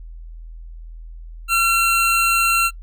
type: tone pair together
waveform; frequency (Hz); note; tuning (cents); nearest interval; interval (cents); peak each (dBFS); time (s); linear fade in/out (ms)
square; 1361.3 / 2721; F6 / F7; -45 / -46; octave; 1199; -18; 1.48-2.71; 50
effects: noise-tail reverb RT60 0.1 s tail -23 dB re dry + added 41 Hz sine -33 dBFS peak until 2.82 s